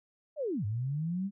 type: linear two-way sweep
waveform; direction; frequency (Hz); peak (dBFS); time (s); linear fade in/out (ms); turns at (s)
sine; down then up; 637 to 98.6 to 203.2; -30; 0.36-1.31; 50; 0.65
effects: none